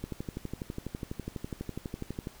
click train, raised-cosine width 3 ms, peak -22 dBFS, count 28, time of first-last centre 0.04-2.271 s, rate 12.1 Hz, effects pink hiss -54 dBFS RMS until 2.4 s

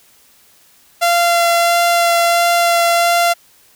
sawtooth tone with vibrato, 687 Hz, F5, 29 cents flat, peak -7 dBFS, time 1.01-3.34 s, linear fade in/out 20 ms, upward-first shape sine, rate 1.5 Hz, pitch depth 9 cents each way, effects white hiss -50 dBFS RMS until 3.75 s

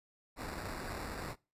pink noise with sample-and-hold, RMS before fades -42 dBFS, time 0.36-1.36 s, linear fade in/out 50 ms, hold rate 3150 Hz, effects noise-tail reverb RT60 0.3 s tail -23 dB re dry + resampled to 32000 Hz

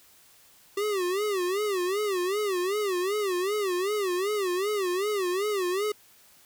square tone with vibrato, 388 Hz, G4, 18 cents flat, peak -26 dBFS, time 0.77-5.92 s, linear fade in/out 5 ms, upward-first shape sine, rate 2.6 Hz, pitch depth 160 cents each way, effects white hiss -57 dBFS RMS until 6.45 s

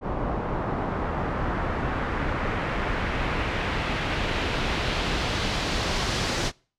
pink noise with low-pass filter sweep, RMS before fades -27 dBFS, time 0.01-6.52 s, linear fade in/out 50 ms, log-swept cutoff 890 to 5600 Hz, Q 1.2, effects noise-tail reverb RT60 0.4 s tail -25 dB re dry

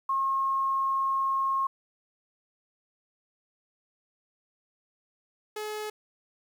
sine / sawtooth tone pair in turn, 1079 / 425.5 Hz, C#6 / G#4, -47 / +42 cents, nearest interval octave + major third, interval 1611 cents, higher first, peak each -24 / -29 dBFS, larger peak first, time 0.09-1.67 / 5.56-5.9 s, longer first, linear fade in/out 5 ms, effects 10-bit

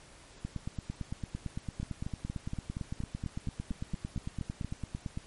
two click trains, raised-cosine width 5 ms, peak -23 / -23 dBFS, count 13 / 43, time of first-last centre 1.83-4.647 / 0.45-5.174 s, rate 4.26 / 8.89 Hz, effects pink hiss -55 dBFS RMS until 5.26 s + MP3 48 kbps

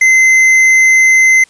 triangle tone with hard clipping, 2061 Hz, C7, 27 cents flat, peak -6 dBFS, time 0.01-1.44 s, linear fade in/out 5 ms, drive 10 dB, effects white hiss -47 dBFS RMS until 1.49 s + resampled to 22050 Hz

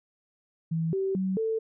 sine tone with pitch steps, 163 / 385.5 / 189.1 / 444.7 Hz, E3 / G4 / F#3 / A4, -19 / -29 / +38 / +18 cents, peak -25 dBFS, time 0.71-1.59 s, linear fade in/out 10 ms, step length 220 ms, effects none

